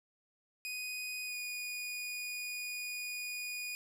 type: tone with pitch glide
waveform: sawtooth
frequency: 2489 to 2460 Hz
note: D#7 to D#7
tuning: 0 to -20 cents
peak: -35 dBFS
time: 0.65-3.75 s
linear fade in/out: 0 ms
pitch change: -20 cents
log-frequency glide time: 1.25-1.36 s
effects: none